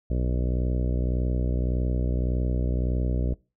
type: harmonic tone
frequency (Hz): 61.74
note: B1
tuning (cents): 0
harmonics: 1 / 2 / 3 / 4 / 5 / 6 / 7 / 8 / 9 / 10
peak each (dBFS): -24 / -30 / -34 / -36 / -38 / -40 / -41 / -42 / -43 / -44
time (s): 0.1-3.34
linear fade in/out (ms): 5
effects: noise-tail reverb RT60 0.3 s tail -23 dB re dry